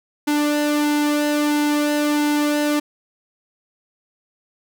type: tone with flanger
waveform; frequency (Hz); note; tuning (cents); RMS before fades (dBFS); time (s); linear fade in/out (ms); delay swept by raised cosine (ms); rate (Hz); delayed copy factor
sawtooth; 295.6; D4; +11; -19; 0.27-2.8; 10; 1.6 to 2.52; 1.5; -0.55
effects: none